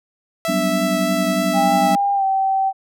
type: tone with vibrato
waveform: sawtooth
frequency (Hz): 659.3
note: E5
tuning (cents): 0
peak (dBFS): -16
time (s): 0.45-1.95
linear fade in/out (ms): 0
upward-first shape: triangle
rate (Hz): 3.3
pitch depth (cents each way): 9
type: chord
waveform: sine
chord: G major seventh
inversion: third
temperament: equal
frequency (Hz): 185 / 196 / 246.9 / 293.7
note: F#3 / G3 / B3 / D4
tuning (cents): 0 / 0 / 0 / 0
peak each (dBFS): -24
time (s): 0.48-1.96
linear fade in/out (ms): 10
type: tone with pitch glide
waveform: sine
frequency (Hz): 802 to 772.4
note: G5 to G5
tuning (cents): +39 to -26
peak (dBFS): -15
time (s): 1.53-2.73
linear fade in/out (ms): 50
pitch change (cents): -65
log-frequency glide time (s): 2.14-2.24
effects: none